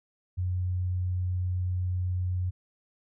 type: tone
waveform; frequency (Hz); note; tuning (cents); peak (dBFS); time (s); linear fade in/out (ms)
sine; 90.8; F#2; -32; -26; 0.37-2.51; 20
effects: none